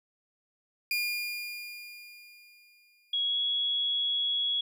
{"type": "tone with exponential decay", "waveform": "30% pulse", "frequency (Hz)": 2420, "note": "D#7", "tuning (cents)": -49, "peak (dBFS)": -24, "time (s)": [0.91, 3.21], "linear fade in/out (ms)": 2, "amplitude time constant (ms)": 500}
{"type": "tone with pitch glide", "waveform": "sine", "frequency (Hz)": [3322, 3347], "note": ["G#7", "G#7"], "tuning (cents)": [0, 13], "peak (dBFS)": -26, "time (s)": [3.13, 4.61], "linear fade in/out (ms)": 5, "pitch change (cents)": 13, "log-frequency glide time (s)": [3.24, 3.37]}
{"effects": []}